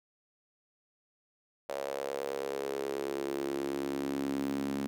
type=tone with high-pass filter sweep; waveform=sawtooth; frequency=69.3 Hz; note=C#2; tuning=in tune; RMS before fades=-35 dBFS; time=1.69-4.87 s; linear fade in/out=0 ms; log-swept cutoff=560 to 240 Hz; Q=4.9; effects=none